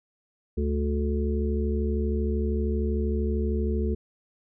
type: harmonic tone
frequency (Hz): 72.9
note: D2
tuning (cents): -12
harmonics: 1 / 3 / 5 / 6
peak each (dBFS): -25 / -30 / -32 / -33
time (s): 0.57-3.95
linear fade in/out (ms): 10
effects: none